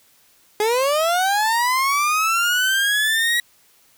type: linear sweep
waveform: 30% pulse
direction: up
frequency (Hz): 412.8 to 1921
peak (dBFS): -14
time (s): 0.6-3.4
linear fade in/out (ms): 2
effects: white hiss -56 dBFS RMS until 3.97 s